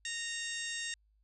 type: harmonic tone with a mistuned harmonic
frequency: 927 Hz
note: A#5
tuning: 10 cents flat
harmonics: 2 / 3 / 4 / 5 / 6 / 7 / 8 / 9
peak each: -41 / -44 / -43 / -52 / -46 / -48 / -45 / -48 dBFS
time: 0.05-0.94 s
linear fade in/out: 2 ms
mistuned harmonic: 9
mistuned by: -52 cents
effects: added 52 Hz sine -67 dBFS peak until 1.23 s